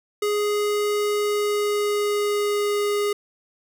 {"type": "tone with pitch glide", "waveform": "square", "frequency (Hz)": [415.3, 411.7], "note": ["G#4", "G#4"], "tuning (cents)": [0, -15], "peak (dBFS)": -21, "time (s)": [0.22, 3.13], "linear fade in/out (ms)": 5, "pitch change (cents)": -15, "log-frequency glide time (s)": [1.18, 2.84], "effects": []}